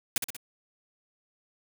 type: noise with echo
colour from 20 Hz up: white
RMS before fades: -26 dBFS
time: 0.16-0.18 s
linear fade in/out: 2 ms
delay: 62 ms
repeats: 3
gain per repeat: -5 dB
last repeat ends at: 0.366 s
effects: none